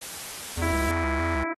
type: noise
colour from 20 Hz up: white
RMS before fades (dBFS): -37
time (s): 0.01-0.92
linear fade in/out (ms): 10
type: tone with vibrato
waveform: square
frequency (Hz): 76.7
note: D#2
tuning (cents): -24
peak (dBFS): -28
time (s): 0.57-1.44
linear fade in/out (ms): 10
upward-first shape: square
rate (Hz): 3.2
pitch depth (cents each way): 160
type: harmonic tone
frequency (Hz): 329.6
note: E4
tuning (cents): 0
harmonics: 1 / 2 / 3 / 4 / 5 / 6 / 7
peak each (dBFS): -30 / -33 / -35 / -36 / -37 / -38 / -38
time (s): 0.62-1.53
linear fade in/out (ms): 5
effects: AAC 32 kbps